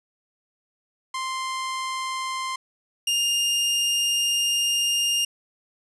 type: tone pair in turn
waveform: sawtooth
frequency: 1046.5 / 2817 Hz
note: C6 / F7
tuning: 0 / +14 cents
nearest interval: octave + perfect fourth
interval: 1714 cents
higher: second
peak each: -23 / -17 dBFS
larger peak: second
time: 1.14-2.56 / 3.07-5.25 s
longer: second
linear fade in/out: 5 ms
effects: resampled to 24000 Hz + 9-bit